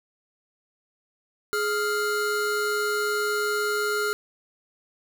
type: tone pair together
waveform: square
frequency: 419.2 / 1396.9 Hz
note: G#4 / F6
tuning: +16 / 0 cents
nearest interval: octave + major sixth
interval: 2084 cents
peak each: -27 dBFS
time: 1.53-4.13 s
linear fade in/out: 0 ms
effects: none